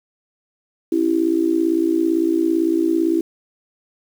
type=tone with amplitude modulation; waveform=sine; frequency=329.6 Hz; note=E4; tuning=in tune; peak=-11 dBFS; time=0.92-3.21 s; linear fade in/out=5 ms; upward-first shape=sine; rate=57.8 Hz; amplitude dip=85%; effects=7-bit